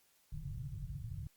white low-pass noise, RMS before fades -43 dBFS, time 0.32-1.27 s, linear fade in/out 2 ms, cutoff 160 Hz, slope 96 dB/octave, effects white hiss -71 dBFS RMS until 1.36 s + Opus 48 kbps

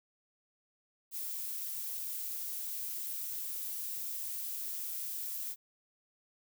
violet noise, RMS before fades -39 dBFS, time 1.11-5.56 s, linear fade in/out 50 ms, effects none

